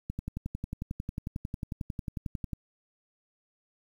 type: click train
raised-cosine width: 5 ms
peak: -21 dBFS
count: 28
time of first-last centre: 0.1-2.532 s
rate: 11.1 Hz
effects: 9-bit